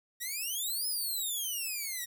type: exponential two-way sweep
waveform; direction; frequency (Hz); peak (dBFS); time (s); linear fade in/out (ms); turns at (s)
5% pulse; up then down; 1867 to 5170 to 1867; -25; 0.2-2.06; 20; 0.87
effects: 10-bit